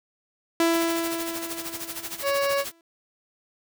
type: tone with exponential decay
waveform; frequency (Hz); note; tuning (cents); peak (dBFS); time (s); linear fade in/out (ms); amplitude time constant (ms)
sawtooth; 333.1; E4; +18; -14; 0.6-2.81; 2; 480
type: noise with tremolo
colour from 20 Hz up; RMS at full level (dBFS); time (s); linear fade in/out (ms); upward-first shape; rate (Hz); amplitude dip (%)
white; -32; 0.73-2.72; 10; sine; 13; 80
type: harmonic tone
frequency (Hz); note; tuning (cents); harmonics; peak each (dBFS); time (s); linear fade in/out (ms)
559; C#5; +14; 1 / 2 / 3 / 4 / 5 / 7 / 8 / 9 / 10; -23 / -29 / -33 / -35 / -37 / -40 / -41 / -42 / -43; 2.22-2.65; 50
effects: none